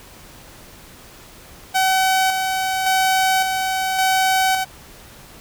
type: tone with tremolo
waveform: sawtooth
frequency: 758 Hz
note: F#5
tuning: 42 cents sharp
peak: -11 dBFS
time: 1.74-4.65 s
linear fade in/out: 20 ms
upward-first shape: square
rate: 0.89 Hz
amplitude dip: 40%
effects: pink hiss -43 dBFS RMS until 5.4 s